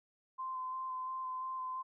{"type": "tone with vibrato", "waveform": "sine", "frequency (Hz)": 1035, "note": "C6", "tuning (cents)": -19, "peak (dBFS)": -37, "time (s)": [0.38, 1.83], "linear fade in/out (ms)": 20, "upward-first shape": "square", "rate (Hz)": 2.9, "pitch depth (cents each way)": 12, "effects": []}